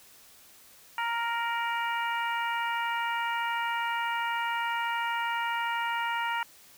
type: harmonic tone with a mistuned harmonic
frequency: 466.2 Hz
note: A#4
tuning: in tune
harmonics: 2 / 3 / 4 / 5 / 6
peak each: -30 / -34 / -36 / -38 / -40 dBFS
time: 0.98-6.43 s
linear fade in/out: 2 ms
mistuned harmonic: 6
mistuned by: +26 cents
effects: white hiss -55 dBFS RMS until 6.77 s